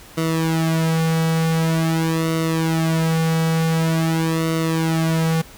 sawtooth tone with flanger, 162.3 Hz, E3, 27 cents flat, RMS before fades -19 dBFS, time 0.17-5.42 s, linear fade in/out 10 ms, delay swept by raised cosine 1.2 to 3.3 ms, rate 0.46 Hz, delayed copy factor -0.8, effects pink hiss -43 dBFS RMS until 5.57 s

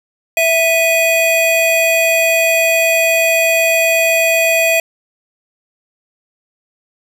square tone pair together, 658.7 / 2487 Hz, E5 / D#7, -1 / -1 cents, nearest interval octave + major seventh, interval 2300 cents, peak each -14 dBFS, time 0.37-4.8 s, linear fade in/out 2 ms, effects none

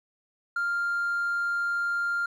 triangle tone, 1397 Hz, F6, in tune, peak -22 dBFS, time 0.56-2.26 s, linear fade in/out 5 ms, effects tanh soft clip ceiling -21 dBFS

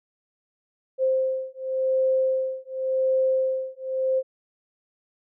sine beating tone pair, 523.3 / 524.2 Hz, C5 / C5, 0 / +3 cents, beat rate 0.9 Hz, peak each -24 dBFS, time 0.98-4.23 s, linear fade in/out 50 ms, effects none

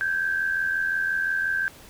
sine tone pair together, 1564.3 / 1650 Hz, G6 / G#6, -4 / -12 cents, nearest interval minor second, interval 92 cents, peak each -23 / -30 dBFS, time 0.01-1.68 s, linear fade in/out 0 ms, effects pink hiss -48 dBFS RMS until 1.89 s

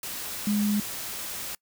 sine tone in noise, 207.6 Hz, G#3, in tune, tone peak -22 dBFS, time 0.47-0.8 s, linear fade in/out 2 ms, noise white, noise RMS -35 dBFS, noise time 0.03-1.55 s, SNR +10 dB, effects noise-tail reverb RT60 0.1 s tail -25 dB re dry

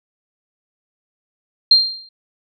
sine tone with exponential decay, 4186 Hz, C8, in tune, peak -4 dBFS, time 1.71-2.09 s, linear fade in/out 5 ms, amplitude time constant 82 ms, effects none

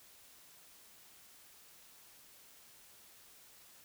silence, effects white hiss -60 dBFS RMS until 3.84 s

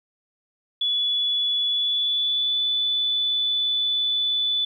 sine tone with pitch glide, 3419 to 3483 Hz, G#7 to A7, +50 to -18 cents, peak -20 dBFS, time 0.81-4.65 s, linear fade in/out 5 ms, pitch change +32 cents, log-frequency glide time 1.68-2.6 s, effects 10-bit

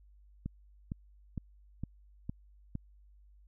click train, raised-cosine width 5 ms, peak -24 dBFS, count 6, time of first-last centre 0.46-2.754 s, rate 2.18 Hz, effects added 50 Hz sine -57 dBFS peak until 3.47 s

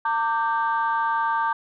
sine chord, G minor, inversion first, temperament equal with one note detuned, 909.5 / 1174.7 / 1568 Hz, Bb5 / D6 / G6, -43 / 0 / 0 cents, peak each -22 / -25 / -27 dBFS, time 0.05-1.53 s, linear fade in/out 5 ms, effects tanh soft clip ceiling -13 dBFS

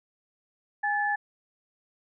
sine tone pair together, 823.1 / 1734 Hz, G#5 / A6, -16 / -26 cents, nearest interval octave + minor second, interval 1290 cents, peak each -27 / -27 dBFS, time 0.83-1.16 s, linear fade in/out 10 ms, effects none

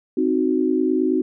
sine chord, C diminished, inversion none, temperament equal, 261.6 / 311.1 / 370 Hz, C4 / Eb4 / Gb4, 0 / 0 / 0 cents, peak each -21 dBFS, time 0.17-1.22 s, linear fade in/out 5 ms, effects none

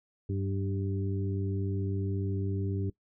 harmonic tone with a mistuned harmonic, 98 Hz, G2, in tune, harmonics 1 / 2 / 3 / 4, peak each -30 / -38 / -38 / -39 dBFS, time 0.29-2.9 s, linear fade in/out 5 ms, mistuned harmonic 2, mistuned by -33 cents, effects noise-tail reverb RT60 0.1 s tail -20 dB re dry

